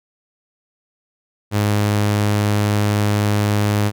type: tone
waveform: sawtooth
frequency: 103.83 Hz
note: G#2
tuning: in tune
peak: -11 dBFS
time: 1.51-3.92 s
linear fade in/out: 50 ms
effects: none